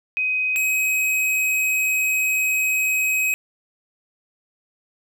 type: tone pair in turn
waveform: sine / square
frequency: 2516 / 2534 Hz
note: D#7 / D#7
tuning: +19 / +31 cents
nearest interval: unison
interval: 12 cents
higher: second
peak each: -19 dBFS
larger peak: neither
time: 0.17-0.56 / 0.56-3.34 s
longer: second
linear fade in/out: 0 ms
effects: none